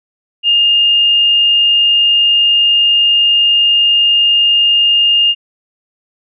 sine tone, 2825 Hz, F7, 19 cents sharp, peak -7 dBFS, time 0.43-5.35 s, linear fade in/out 50 ms, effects none

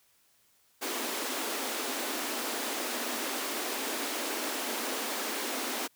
pink high-pass noise, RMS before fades -34 dBFS, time 0.81-5.88 s, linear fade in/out 20 ms, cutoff 230 Hz, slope 96 dB/octave, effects white hiss -67 dBFS RMS until 5.95 s

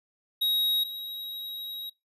square tone pair in turn, 3800 / 3822 Hz, A#7 / A#7, +33 / +43 cents, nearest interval unison, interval 10 cents, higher second, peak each -24 / -35 dBFS, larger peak first, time 0.41-0.84 / 0.84-1.9 s, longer second, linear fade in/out 10 ms, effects noise-tail reverb RT60 0.2 s tail -22 dB re dry + resampled to 32000 Hz

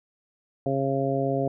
harmonic tone, 136.3 Hz, C#3, 29 cents flat, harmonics 1 / 2 / 3 / 4 / 5, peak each -29 / -29 / -29 / -29 / -29 dBFS, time 0.66-1.48 s, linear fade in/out 2 ms, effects none

